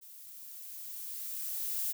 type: noise with level ramp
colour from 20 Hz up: violet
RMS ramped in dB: -52 to -33 dBFS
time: 0.01-1.93 s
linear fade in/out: 20 ms
effects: none